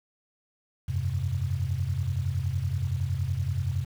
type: chord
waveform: sine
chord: F suspended second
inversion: none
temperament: equal with one note detuned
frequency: 87.31 / 98 / 131.27 Hz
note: F2 / G2 / C3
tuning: 0 / 0 / +6 cents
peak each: -30 dBFS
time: 0.88-3.85 s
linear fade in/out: 10 ms
effects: 8-bit